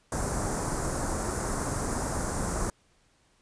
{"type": "band-stop noise", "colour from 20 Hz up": "pink", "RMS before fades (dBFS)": -30, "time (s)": [0.12, 2.7], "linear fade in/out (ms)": 2, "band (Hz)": [1500, 6400], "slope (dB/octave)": 24, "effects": ["pink hiss -66 dBFS RMS until 3.41 s", "resampled to 22050 Hz"]}